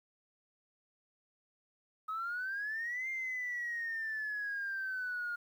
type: exponential two-way sweep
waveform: sine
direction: up then down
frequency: 1264 to 2110 to 1416 Hz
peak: -34 dBFS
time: 2.08-5.36 s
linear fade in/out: 10 ms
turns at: 3.09 s
effects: tanh soft clip ceiling -31 dBFS + 11-bit